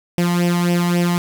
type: tone with flanger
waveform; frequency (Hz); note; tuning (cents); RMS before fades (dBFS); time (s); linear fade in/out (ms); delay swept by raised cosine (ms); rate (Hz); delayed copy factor
sawtooth; 174.61; F3; 0; -17; 0.18-1.18; 0; 0.36 to 1.02; 3.7; +0.7
effects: none